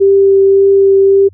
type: tone with vibrato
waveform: sine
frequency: 392 Hz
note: G4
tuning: in tune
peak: -4 dBFS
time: 0-1.29 s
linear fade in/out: 20 ms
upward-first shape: triangle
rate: 1.8 Hz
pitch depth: 10 cents each way
effects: added 93 Hz sine -37 dBFS peak until 1.33 s